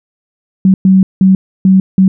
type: tone bursts at uneven times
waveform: sine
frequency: 189.7 Hz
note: F#3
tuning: 43 cents sharp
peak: -3 dBFS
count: 5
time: 0.65-0.74 / 0.85-1.03 / 1.21-1.35 / 1.65-1.8 / 1.98-2.08 s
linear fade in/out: 2 ms
effects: none